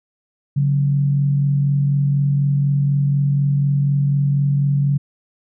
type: tone pair together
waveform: sine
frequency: 140.93 / 185 Hz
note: C#3 / F#3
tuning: +29 / 0 cents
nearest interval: perfect fourth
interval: 471 cents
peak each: -14 / -26 dBFS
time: 0.56-4.98 s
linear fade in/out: 10 ms
effects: none